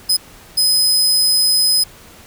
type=tone bursts at uneven times; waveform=sawtooth; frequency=5040 Hz; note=D#8; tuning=21 cents sharp; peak=-9 dBFS; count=2; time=0.09-0.17 / 0.57-1.84 s; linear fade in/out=10 ms; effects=pink hiss -42 dBFS RMS until 2.26 s